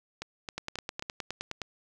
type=two click trains; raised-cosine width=0.2 ms; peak=-19 / -17 dBFS; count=4 / 11; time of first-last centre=0.22-1.024 / 0.58-1.617 s; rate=3.73 / 9.64 Hz; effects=none